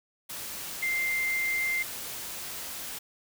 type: tone in noise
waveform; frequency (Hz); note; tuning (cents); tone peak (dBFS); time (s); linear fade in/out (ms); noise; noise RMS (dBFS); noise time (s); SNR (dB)
sine; 2093; C7; 0; -26; 0.82-1.83; 10; white; -38; 0.29-2.99; +9
effects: none